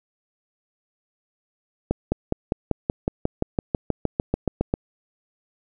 accelerating click train, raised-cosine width 2 ms, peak -7 dBFS, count 18, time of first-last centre 1.91-4.739 s, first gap 210 ms, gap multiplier 0.97, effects none

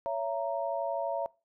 sine chord, A# diminished, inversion first, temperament just, 559.4 / 671.3 / 932.3 Hz, C#5 / E5 / A#5, +16 / +31 / 0 cents, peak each -34 / -33 / -36 dBFS, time 0.06-1.26 s, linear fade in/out 0 ms, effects noise-tail reverb RT60 0.3 s tail -22 dB re dry

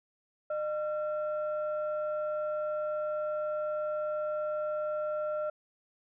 sine tone pair together, 607.6 / 1364 Hz, D#5 / F6, -41 / -41 cents, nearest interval octave + major second, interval 1400 cents, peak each -30 / -39 dBFS, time 0.5-5.5 s, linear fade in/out 5 ms, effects tanh soft clip ceiling -23 dBFS

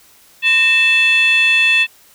sine tone with frequency modulation, 2637 Hz, E7, in tune, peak -8 dBFS, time 0.42-1.87 s, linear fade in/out 50 ms, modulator 805 Hz, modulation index 0.74, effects tanh soft clip ceiling -6 dBFS + white hiss -48 dBFS RMS until 2.14 s

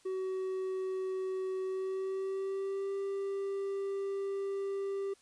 triangle tone with pitch glide, 376.9 to 393.8 Hz, F#4 to G4, +32 to +8 cents, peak -31 dBFS, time 0.05-5.14 s, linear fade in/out 10 ms, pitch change +76 cents, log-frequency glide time 1.63-2.94 s, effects white hiss -65 dBFS RMS until 5.21 s + resampled to 22050 Hz

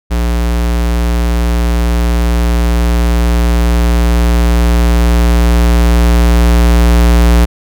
square tone with level ramp, 58.9 Hz, A#1, 19 cents sharp, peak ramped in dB -11 to -5 dBFS, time 0.1-7.46 s, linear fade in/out 20 ms, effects none

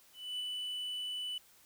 triangle tone with ADSR envelope, 2983 Hz, F#7, 13 cents sharp, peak -33 dBFS, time 0.13-1.38 s, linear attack 270 ms, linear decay 4 ms, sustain -2 dB, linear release 3 ms, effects white hiss -63 dBFS RMS until 1.65 s

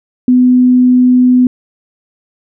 sine tone, 250.7 Hz, B3, 26 cents sharp, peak -4 dBFS, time 0.28-1.47 s, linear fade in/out 2 ms, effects none

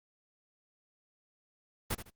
pink noise with echo, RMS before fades -32 dBFS, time 1.9-1.95 s, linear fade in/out 10 ms, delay 77 ms, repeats 2, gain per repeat -11 dB, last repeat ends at 2.104 s, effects Opus 32 kbps

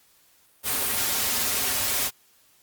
white noise with comb filter, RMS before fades -25 dBFS, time 0.63-2.11 s, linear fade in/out 50 ms, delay 6 ms, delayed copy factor -0.75, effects white hiss -60 dBFS RMS until 2.62 s + Opus 48 kbps

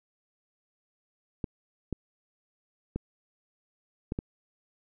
clicks, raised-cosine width 3 ms, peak -18 dBFS, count 5, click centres 1.442 / 1.927 / 2.96 / 4.121 / 4.189 s, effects none

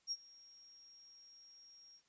sine tone with ADSR envelope, 5588 Hz, F8, in tune, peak -35 dBFS, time 0.07-2.02 s, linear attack 45 ms, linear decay 45 ms, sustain -23 dB, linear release 66 ms, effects white hiss -75 dBFS RMS until 2.08 s + resampled to 16000 Hz

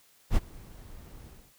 brown noise with ADSR envelope, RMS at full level -23 dBFS, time 0.3-1.54 s, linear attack 65 ms, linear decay 30 ms, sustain -24 dB, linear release 260 ms, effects white hiss -62 dBFS RMS until 1.58 s

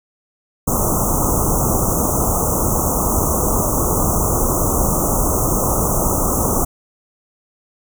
pink band-stop noise, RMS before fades -17 dBFS, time 0.67-6.65 s, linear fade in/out 10 ms, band 1300 to 6000 Hz, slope 96 dB/octave, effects none

